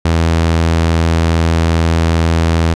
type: tone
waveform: sawtooth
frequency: 82.41 Hz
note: E2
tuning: in tune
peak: -6 dBFS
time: 0.05-2.74 s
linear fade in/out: 5 ms
effects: low-pass 7000 Hz 12 dB/octave